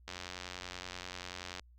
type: click train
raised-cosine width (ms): 0.2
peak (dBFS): -24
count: 138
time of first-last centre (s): 0.08-1.595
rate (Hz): 90.4
effects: added 60 Hz sine -57 dBFS peak until 1.78 s + Opus 48 kbps